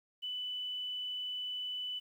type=tone with quantisation; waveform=sine; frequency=2989 Hz; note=F#7; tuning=17 cents sharp; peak=-36 dBFS; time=0.22-2 s; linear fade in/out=20 ms; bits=11; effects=none